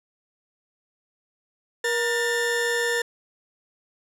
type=tone pair together; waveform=40% pulse; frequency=473.8 / 1789 Hz; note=A#4 / A6; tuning=+28 / +28 cents; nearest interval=octave + major seventh; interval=2300 cents; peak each=-24 dBFS; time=1.84-3.02 s; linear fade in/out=5 ms; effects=low-pass 12000 Hz 12 dB/octave